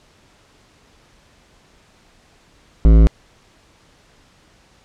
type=tone with hard clipping; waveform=sine; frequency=54.7 Hz; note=A1; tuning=9 cents flat; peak=-8 dBFS; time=2.85-3.07 s; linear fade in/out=0 ms; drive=14 dB; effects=pink hiss -53 dBFS RMS until 4.84 s + low-pass 7000 Hz 12 dB/octave